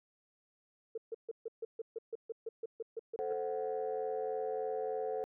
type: tone bursts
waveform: sine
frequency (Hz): 452.4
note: A4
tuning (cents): +48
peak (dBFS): -36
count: 15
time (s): 0.95-3.33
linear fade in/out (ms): 5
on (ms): 28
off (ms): 140
type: chord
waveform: sine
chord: F# diminished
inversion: first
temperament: equal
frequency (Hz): 440 / 523.3 / 740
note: A4 / C5 / F#5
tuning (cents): 0 / 0 / 0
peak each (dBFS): -36 / -38 / -40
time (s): 3.19-5.24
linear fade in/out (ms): 0
effects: tanh soft clip ceiling -27 dBFS